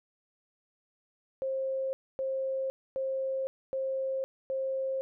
sine tone bursts, 532 Hz, C5, 29 cents sharp, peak -29 dBFS, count 5, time 1.42-5.01 s, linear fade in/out 0 ms, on 510 ms, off 260 ms, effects none

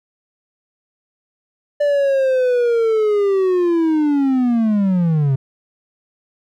triangle linear sweep, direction down, 587.3 to 130 Hz, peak -11 dBFS, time 1.8-5.36 s, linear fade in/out 10 ms, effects none

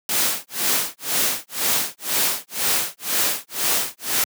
white noise with tremolo, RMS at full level -19 dBFS, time 0.09-4.24 s, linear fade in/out 2 ms, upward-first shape sine, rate 2 Hz, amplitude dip 100%, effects high-pass 150 Hz 12 dB/octave

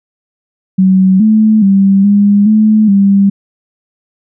sine tone with pitch steps, 188.5 / 216.9 / 195.5 / 203.1 / 215.5 / 198 Hz, F#3 / A3 / G3 / G#3 / A3 / G3, +32 / -25 / -4 / -38 / -36 / +18 cents, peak -4 dBFS, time 0.78-3.3 s, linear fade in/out 10 ms, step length 420 ms, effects none

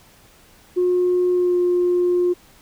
sine tone with pitch glide, 359.9 to 355.4 Hz, F#4 to F4, -48 to +30 cents, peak -14 dBFS, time 0.76-2.34 s, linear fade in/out 20 ms, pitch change -22 cents, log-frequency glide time 1.3-1.57 s, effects tanh soft clip ceiling -11 dBFS + pink hiss -51 dBFS RMS until 2.61 s

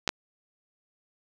clicks, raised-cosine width 0.2 ms, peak -8 dBFS, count 2, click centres 0.077 / 0.091 s, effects none

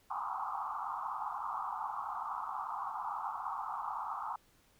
pink band-pass noise, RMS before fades -39 dBFS, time 0.1-4.36 s, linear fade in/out 5 ms, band 770 to 1300 Hz, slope 96 dB/octave, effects pink hiss -68 dBFS RMS until 4.79 s

